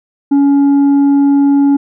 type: tone with tanh clipping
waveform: sine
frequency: 281 Hz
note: C#4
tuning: 24 cents sharp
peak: -7 dBFS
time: 0.31-1.77 s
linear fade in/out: 10 ms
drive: 4 dB
effects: none